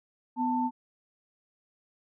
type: tone pair together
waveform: sine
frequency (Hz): 249.5 / 889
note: B3 / A5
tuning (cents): +18 / +18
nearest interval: octave + minor seventh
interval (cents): 2200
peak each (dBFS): -28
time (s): 0.36-0.71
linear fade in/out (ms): 50
effects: none